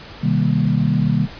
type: chord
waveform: sine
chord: C minor seventh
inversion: none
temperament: equal with one note detuned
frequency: 127.53 / 155.56 / 196 / 233.1 Hz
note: C3 / Eb3 / G3 / Bb3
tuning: -44 / 0 / 0 / 0 cents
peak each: -20 / -18 / -20 / -22 dBFS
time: 0.21-1.28 s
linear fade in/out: 50 ms
effects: pink hiss -37 dBFS RMS until 1.39 s + resampled to 11025 Hz